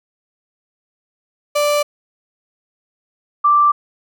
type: tone pair in turn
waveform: 35% pulse / sine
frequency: 587.3 / 1174.6 Hz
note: D5 / D6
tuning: 0 / 0 cents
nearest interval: octave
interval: 1200 cents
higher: second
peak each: -12 / -9 dBFS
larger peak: second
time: 1.55-1.83 / 3.44-3.72 s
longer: neither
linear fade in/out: 10 ms
effects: none